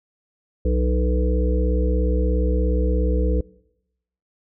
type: harmonic tone with a mistuned harmonic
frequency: 61.74 Hz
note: B1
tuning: in tune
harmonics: 1 / 3 / 5 / 7 / 8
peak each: -18 / -28 / -29 / -28 / -27 dBFS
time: 0.65-3.41 s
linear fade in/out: 5 ms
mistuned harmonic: 7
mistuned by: +19 cents
effects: noise-tail reverb RT60 0.9 s tail -23 dB re dry